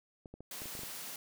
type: clicks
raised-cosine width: 2 ms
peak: -34 dBFS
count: 8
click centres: 0.258 / 0.34 / 0.406 / 0.619 / 0.657 / 0.752 / 0.792 / 0.834 s
type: high-pass noise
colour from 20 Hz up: white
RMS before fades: -44 dBFS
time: 0.51-1.16 s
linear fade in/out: 2 ms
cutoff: 120 Hz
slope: 96 dB/octave
effects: none